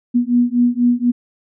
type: beating tone pair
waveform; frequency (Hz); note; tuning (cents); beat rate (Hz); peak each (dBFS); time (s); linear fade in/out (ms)
sine; 240.6 / 244.7; B3 / B3; -45 / -16; 4.1; -15; 0.14-1.12; 20
effects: none